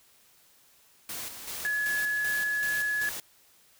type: noise with tremolo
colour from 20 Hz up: white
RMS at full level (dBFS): -37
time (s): 1.09-3.2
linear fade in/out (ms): 2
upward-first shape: square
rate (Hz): 2.6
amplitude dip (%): 50
type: tone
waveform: sine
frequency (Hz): 1697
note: G#6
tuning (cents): +37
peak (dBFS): -26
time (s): 1.65-3.09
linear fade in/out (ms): 0
effects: white hiss -61 dBFS RMS until 3.79 s